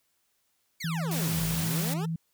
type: exponential two-way sweep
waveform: 20% pulse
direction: down then up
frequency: 2330 to 49 to 463.6 Hz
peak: -30 dBFS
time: 0.8-2.06 s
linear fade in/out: 10 ms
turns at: 1.45 s
type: tone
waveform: sine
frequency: 163.6 Hz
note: E3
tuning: 13 cents flat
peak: -28 dBFS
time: 0.84-2.16 s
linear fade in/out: 5 ms
type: noise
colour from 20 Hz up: white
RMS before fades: -34 dBFS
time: 1.11-1.94 s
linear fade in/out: 5 ms
effects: white hiss -73 dBFS RMS until 2.33 s